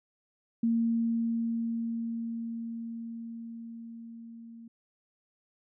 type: tone with level ramp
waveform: sine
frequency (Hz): 230.1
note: A#3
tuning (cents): -22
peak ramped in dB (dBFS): -23 to -45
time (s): 0.63-4.68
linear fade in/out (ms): 5
effects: none